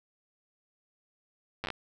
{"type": "slowing click train", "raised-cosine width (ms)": 0.3, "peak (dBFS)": -18, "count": 6, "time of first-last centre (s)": [1.64, 1.703], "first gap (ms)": 9, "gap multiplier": 1.17, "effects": []}